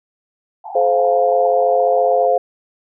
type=band-pass noise; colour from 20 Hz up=pink; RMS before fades=-31 dBFS; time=0.64-2.27 s; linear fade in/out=10 ms; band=720 to 880 Hz; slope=96 dB/octave
type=chord; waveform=sine; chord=F major; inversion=first; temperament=equal with one note detuned; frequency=428.7 / 523.3 / 698.5 Hz; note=A4 / C5 / F5; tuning=-45 / 0 / 0 cents; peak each=-20 / -15 / -15 dBFS; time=0.75-2.38 s; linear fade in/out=5 ms
effects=none